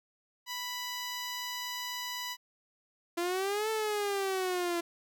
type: tone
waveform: 10% pulse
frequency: 987.8 Hz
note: B5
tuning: in tune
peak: -27 dBFS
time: 0.46-2.37 s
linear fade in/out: 50 ms
type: exponential two-way sweep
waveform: sawtooth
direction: up then down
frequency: 339.3 to 443.1 to 339.3 Hz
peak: -26 dBFS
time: 3.17-4.81 s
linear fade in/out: 10 ms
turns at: 3.7 s
effects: none